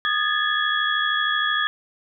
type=tone cluster; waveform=sine; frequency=1232 / 1672 / 1745 / 3344 Hz; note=D#6 / G#6 / A6 / G#7; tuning=-17 / +11 / -15 / +11 cents; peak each=-25 dBFS; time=0.05-1.67 s; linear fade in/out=0 ms; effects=none